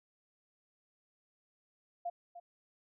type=tone with echo; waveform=sine; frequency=697 Hz; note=F5; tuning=4 cents flat; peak=-34 dBFS; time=2.05-2.1 s; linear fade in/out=10 ms; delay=300 ms; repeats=1; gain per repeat=-12 dB; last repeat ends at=2.4 s; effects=none